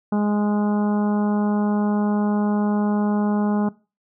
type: harmonic tone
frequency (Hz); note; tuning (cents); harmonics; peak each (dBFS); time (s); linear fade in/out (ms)
207.7; G#3; 0; 1 / 2 / 3 / 4 / 5 / 6 / 7; -18 / -29 / -32 / -30 / -36 / -39 / -41; 0.12-3.69; 5
effects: noise-tail reverb RT60 0.3 s tail -20 dB re dry